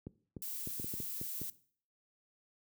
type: clicks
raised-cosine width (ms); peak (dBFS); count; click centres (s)
3; -29; 9; 0.069 / 0.367 / 0.673 / 0.798 / 0.844 / 0.939 / 1.002 / 1.214 / 1.416
type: noise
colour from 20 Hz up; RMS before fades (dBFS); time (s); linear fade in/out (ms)
violet; -41; 0.42-1.5; 2
effects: noise-tail reverb RT60 0.5 s tail -18 dB re dry + high-pass 80 Hz 12 dB/octave